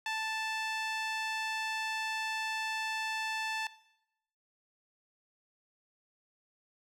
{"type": "tone with band-pass filter", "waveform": "sawtooth", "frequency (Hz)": 880, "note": "A5", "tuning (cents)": 0, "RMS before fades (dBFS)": -35, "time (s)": [0.06, 3.67], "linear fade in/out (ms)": 2, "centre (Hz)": 2500, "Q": 0.82, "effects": ["noise-tail reverb RT60 0.8 s tail -18 dB re dry"]}